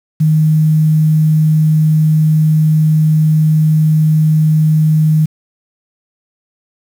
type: tone with quantisation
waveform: sine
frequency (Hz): 155.56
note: D#3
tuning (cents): 0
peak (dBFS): -7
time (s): 0.2-5.26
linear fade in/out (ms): 10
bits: 6
effects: none